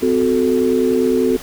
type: chord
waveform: sine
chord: F# diminished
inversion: second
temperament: equal with one note detuned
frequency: 256.7 / 370 / 440 Hz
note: C4 / F#4 / A4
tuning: -33 / 0 / 0 cents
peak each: -17 dBFS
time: 0.02-1.37 s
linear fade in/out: 10 ms
effects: pink hiss -34 dBFS RMS until 1.42 s